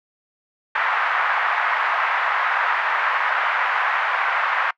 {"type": "band-pass noise", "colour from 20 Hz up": "white", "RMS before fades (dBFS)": -21, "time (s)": [0.75, 4.71], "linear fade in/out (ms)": 5, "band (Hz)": [830, 1800], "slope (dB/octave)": 24, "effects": ["noise-tail reverb RT60 0.1 s tail -23 dB re dry"]}